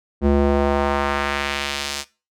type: tone with band-pass filter sweep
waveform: square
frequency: 70.7 Hz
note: C#2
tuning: 35 cents sharp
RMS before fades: -20 dBFS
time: 0.21-2.05 s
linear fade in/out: 50 ms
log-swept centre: 290 to 6000 Hz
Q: 0.98
effects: noise-tail reverb RT60 0.3 s tail -20 dB re dry